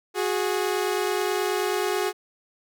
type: tone pair together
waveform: sawtooth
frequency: 366 / 415.3 Hz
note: F#4 / G#4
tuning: -19 / 0 cents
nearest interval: major second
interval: 219 cents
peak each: -22 dBFS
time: 0.14-2.13 s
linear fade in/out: 50 ms
effects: none